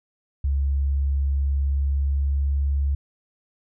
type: tone with pitch glide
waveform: sine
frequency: 69.3 to 69.9 Hz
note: C#2 to C#2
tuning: 0 to +15 cents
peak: -19 dBFS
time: 0.44-2.95 s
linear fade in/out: 5 ms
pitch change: +15 cents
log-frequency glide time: 1.54-2.62 s
effects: none